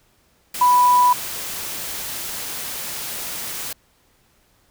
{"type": "tone in noise", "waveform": "sine", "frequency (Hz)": 987.8, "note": "B5", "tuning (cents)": 0, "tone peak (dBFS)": -11, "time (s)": [0.61, 1.13], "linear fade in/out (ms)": 5, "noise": "white", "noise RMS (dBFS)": -29, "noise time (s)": [0.54, 3.73], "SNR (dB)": 15, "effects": ["pink hiss -60 dBFS RMS until 4.7 s"]}